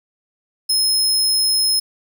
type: tone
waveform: sawtooth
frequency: 5160 Hz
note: E8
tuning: 38 cents flat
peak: -12 dBFS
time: 0.69-1.8 s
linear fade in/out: 10 ms
effects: none